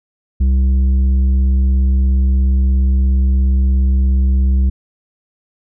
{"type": "tone with tanh clipping", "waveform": "triangle", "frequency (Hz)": 65.5, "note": "C2", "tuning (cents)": 2, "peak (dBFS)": -11, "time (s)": [0.4, 4.7], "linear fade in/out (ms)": 10, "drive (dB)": 11, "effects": []}